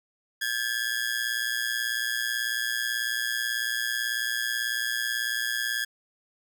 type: ring-modulated tone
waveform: sawtooth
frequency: 1661.2 Hz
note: G#6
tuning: in tune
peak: -20 dBFS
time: 0.41-5.85 s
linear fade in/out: 10 ms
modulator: 59.1 Hz
effects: none